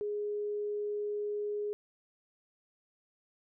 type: tone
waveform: sine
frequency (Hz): 415.3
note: G#4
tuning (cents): 0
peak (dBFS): -32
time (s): 0.01-1.73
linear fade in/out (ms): 0
effects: none